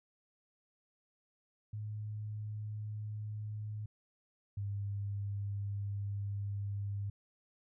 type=tone pair in turn; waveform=sine; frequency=106.2 / 100.73 Hz; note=G#2 / G2; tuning=+39 / +48 cents; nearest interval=minor second; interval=91 cents; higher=first; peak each=-38 / -35 dBFS; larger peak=second; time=1.73-3.86 / 4.57-7.1 s; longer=second; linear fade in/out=5 ms; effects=none